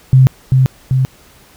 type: tone with echo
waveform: sine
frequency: 130.81 Hz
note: C3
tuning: in tune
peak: -3 dBFS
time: 0.13-0.27 s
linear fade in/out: 0 ms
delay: 390 ms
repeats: 2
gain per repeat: -3 dB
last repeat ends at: 1.05 s
effects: pink hiss -45 dBFS RMS until 1.56 s